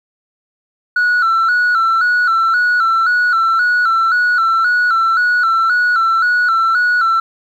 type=tone with vibrato; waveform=sine; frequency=1400 Hz; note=F6; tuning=4 cents sharp; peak=-8 dBFS; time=0.96-7.2 s; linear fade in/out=5 ms; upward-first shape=square; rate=1.9 Hz; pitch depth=75 cents each way; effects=tanh soft clip ceiling -9 dBFS + 8-bit